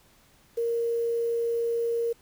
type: tone with quantisation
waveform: sine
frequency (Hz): 466.2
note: A#4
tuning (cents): 0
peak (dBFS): -24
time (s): 0.57-2.13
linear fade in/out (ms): 10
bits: 8
effects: pink hiss -60 dBFS RMS until 2.21 s